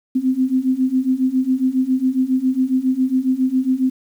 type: beating tone pair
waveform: sine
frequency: 255 / 262.3 Hz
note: C4 / C4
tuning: -44 / +4 cents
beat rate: 7.3 Hz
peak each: -19 / -17 dBFS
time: 0.15-3.9 s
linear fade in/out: 10 ms
effects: 8-bit